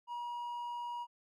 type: tone with hard clipping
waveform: sine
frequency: 958 Hz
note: A#5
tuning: 47 cents sharp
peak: -39 dBFS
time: 0.07-1.07 s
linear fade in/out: 50 ms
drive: 3 dB
effects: none